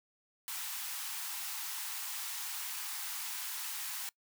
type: high-pass noise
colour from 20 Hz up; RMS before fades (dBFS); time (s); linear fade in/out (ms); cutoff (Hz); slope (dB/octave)
white; -40; 0.48-4.09; 0; 770; 96
effects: noise-tail reverb RT60 0.1 s tail -23 dB re dry